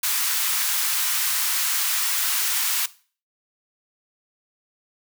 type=high-pass noise; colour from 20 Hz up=white; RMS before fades=-23 dBFS; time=0.03-2.86 s; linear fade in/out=5 ms; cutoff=1000 Hz; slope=24 dB/octave; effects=noise-tail reverb RT60 0.4 s tail -18 dB re dry